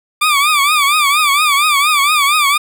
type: tone with vibrato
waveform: 20% pulse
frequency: 1176 Hz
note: D6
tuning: 2 cents sharp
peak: -5 dBFS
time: 0.21-2.58 s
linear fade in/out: 10 ms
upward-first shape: triangle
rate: 4.3 Hz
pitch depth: 130 cents each way
effects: 7-bit